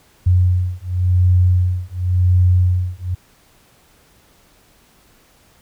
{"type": "beating tone pair", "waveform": "sine", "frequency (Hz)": [90, 90.92], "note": ["F#2", "F#2"], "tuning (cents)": [-47, -30], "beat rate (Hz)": 0.92, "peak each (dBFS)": -15, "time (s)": [0.26, 3.15], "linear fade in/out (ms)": 10, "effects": ["pink hiss -53 dBFS RMS until 5.61 s"]}